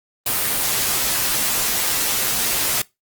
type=noise with comb filter; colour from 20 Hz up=white; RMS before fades=-20 dBFS; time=0.26-2.82 s; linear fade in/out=5 ms; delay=12 ms; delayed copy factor=-0.6; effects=noise-tail reverb RT60 0.2 s tail -22 dB re dry + Opus 32 kbps